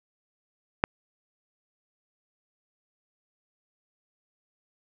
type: click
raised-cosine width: 0.5 ms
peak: -5 dBFS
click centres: 0.839 s
effects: none